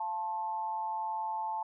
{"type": "tone with amplitude modulation", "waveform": "sine", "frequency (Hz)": 879, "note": "A5", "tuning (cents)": -2, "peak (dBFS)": -29, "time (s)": [0, 1.63], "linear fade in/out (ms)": 5, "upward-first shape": "sine", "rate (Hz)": 189, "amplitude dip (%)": 65, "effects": []}